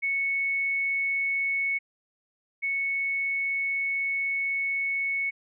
sine tone pair in turn, 2211 / 2211 Hz, C#7 / C#7, -5 / -5 cents, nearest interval unison, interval 0 cents, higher neither, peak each -24 / -25 dBFS, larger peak first, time 0.02-1.79 / 2.62-5.31 s, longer second, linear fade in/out 20 ms, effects none

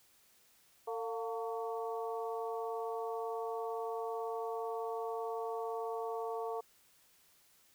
harmonic tone with a mistuned harmonic, 225.9 Hz, A3, 46 cents sharp, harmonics 2 / 3 / 4 / 5, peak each -38 / -42 / -44 / -46 dBFS, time 0.87-6.61 s, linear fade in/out 10 ms, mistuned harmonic 3, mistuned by +62 cents, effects white hiss -67 dBFS RMS until 7.74 s

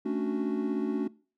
triangle chord, D major seventh, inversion second, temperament equal, 220 / 277.2 / 293.7 / 370 Hz, A3 / C#4 / D4 / F#4, 0 / 0 / 0 / 0 cents, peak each -31 dBFS, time 0.05-1.08 s, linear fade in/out 10 ms, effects noise-tail reverb RT60 0.4 s tail -22 dB re dry

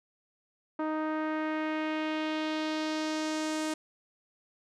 sawtooth tone with low-pass filter sweep, 311.1 Hz, D#4, in tune, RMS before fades -32 dBFS, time 0.79-3.74 s, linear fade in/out 5 ms, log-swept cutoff 1200 to 8600 Hz, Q 1.5, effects none

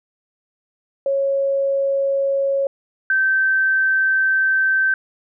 sine tone pair in turn, 550 / 1550.7 Hz, C#5 / G6, -14 / -19 cents, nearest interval octave + tritone, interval 1795 cents, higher second, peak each -16 / -14 dBFS, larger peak second, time 1.06-2.67 / 3.1-4.94 s, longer second, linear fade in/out 2 ms, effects none

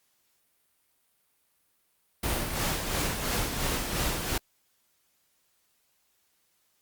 pink noise with tremolo, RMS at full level -28 dBFS, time 2.23-4.38 s, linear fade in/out 5 ms, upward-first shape sine, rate 2.9 Hz, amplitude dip 45%, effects white hiss -71 dBFS RMS until 6.81 s + Opus 48 kbps

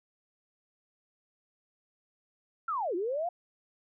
sine linear two-way sweep, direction down then up, 1397 to 329.6 to 726 Hz, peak -29 dBFS, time 2.68-3.29 s, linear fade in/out 5 ms, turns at 2.95 s, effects none

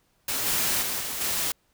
white noise with level steps, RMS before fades -28 / -25 / -29 / -32 / -27 dBFS, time 0.28-1.52 s, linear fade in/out 5 ms, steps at 0.45 / 0.81 / 0.99 / 1.2 s, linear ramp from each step 20 ms, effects pink hiss -68 dBFS RMS until 1.73 s

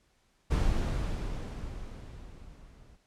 brown noise with level ramp, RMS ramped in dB -25 to -55 dBFS, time 0.5-2.97 s, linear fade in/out 20 ms, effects pink hiss -70 dBFS RMS until 3.06 s + low-pass 9000 Hz 12 dB/octave

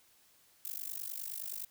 violet noise with amplitude modulation, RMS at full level -37 dBFS, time 0.65-1.65 s, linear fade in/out 0 ms, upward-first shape sine, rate 49.7 Hz, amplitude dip 100%, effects white hiss -66 dBFS RMS until 1.7 s

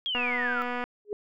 sine exponential sweep, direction down, 3322 to 1311 Hz, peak -27 dBFS, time 0.06-0.62 s, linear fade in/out 0 ms
click train, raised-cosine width 0.5 ms, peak -18 dBFS, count 170, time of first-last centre 0.15-0.84 s, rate 245 Hz
sine tone with exponential growth, 415.3 Hz, G#4, in tune, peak -24 dBFS, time 1.05-1.13 s, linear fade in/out 1 ms, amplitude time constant 17 ms
effects none

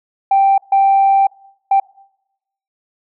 sine tone bursts at uneven times, 784 Hz, G5, in tune, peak -7 dBFS, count 3, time 0.31-0.58 / 0.72-1.27 / 1.71-1.8 s, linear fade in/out 5 ms, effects noise-tail reverb RT60 0.9 s tail -26 dB re dry + tanh soft clip ceiling -5 dBFS

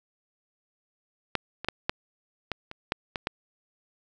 clicks, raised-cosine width 0.3 ms, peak -8 / -19 / -9 / -8 / -13 / -23 / -9 / -14 / -11 dBFS, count 9, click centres 1.353 / 1.646 / 1.686 / 1.895 / 2.517 / 2.714 / 2.921 / 3.158 / 3.271 s, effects none

